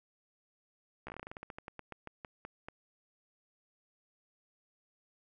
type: slowing click train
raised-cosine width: 0.5 ms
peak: -28 dBFS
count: 21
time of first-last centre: 1.07-2.685 s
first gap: 14 ms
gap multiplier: 1.16
effects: none